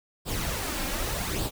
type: noise with flanger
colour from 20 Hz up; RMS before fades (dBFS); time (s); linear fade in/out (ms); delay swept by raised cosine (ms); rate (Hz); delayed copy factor
pink; -30; 0.25-1.51; 50; 0.23 to 3.73; 0.84; +0.55
effects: none